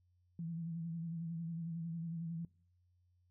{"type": "tone with vibrato", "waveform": "sine", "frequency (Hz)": 166.2, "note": "E3", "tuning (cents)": 15, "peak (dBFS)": -39, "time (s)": [0.39, 2.45], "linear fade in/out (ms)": 2, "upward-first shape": "sine", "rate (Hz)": 11, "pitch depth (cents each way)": 50, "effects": ["noise-tail reverb RT60 0.5 s tail -22 dB re dry", "added 89 Hz sine -70 dBFS peak until 3.3 s"]}